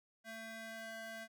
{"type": "ring-modulated tone", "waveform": "30% pulse", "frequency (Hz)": 448.2, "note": "A4", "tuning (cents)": 32, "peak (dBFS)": -40, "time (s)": [0.24, 1.28], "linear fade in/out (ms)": 50, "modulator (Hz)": 1120, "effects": []}